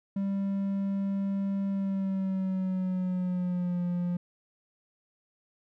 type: tone with pitch glide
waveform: triangle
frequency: 196.7 to 176.25 Hz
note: G3 to F3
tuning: +6 to +16 cents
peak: -25 dBFS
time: 0.16-4.17 s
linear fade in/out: 5 ms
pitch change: -190 cents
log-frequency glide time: 1.69-3.83 s
effects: none